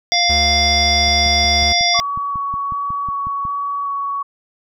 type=harmonic tone; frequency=698.5 Hz; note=F5; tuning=in tune; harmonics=1 / 3 / 5 / 7 / 8; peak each=-19 / -19 / -19 / -19 / -19 dBFS; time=0.12-2 s; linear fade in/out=0 ms
type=tone; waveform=square; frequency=73.42 Hz; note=D2; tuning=in tune; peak=-21 dBFS; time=0.29-1.73 s; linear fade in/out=10 ms
type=click train; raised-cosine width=5 ms; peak=-20 dBFS; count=14; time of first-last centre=1.08-3.452 s; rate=5.48 Hz
type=tone with vibrato; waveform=sine; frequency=1126 Hz; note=C#6; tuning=27 cents sharp; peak=-19 dBFS; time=1.94-4.23 s; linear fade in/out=10 ms; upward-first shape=square; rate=1.3 Hz; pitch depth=8 cents each way
effects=none